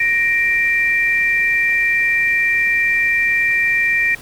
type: tone pair together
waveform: sine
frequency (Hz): 1864.7 / 2358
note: A#6 / D7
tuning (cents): 0 / +6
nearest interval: major third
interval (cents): 406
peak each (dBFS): -16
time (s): 0-4.15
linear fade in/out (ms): 5
effects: pink hiss -39 dBFS RMS until 4.21 s